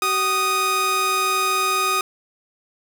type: tone pair together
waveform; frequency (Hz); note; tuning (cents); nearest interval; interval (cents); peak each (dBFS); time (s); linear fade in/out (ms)
sawtooth; 379.6 / 1240.5; F#4 / D#6; +44 / -6; octave + major sixth; 2050; -23 / -15; 0.02-2.01; 2
effects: none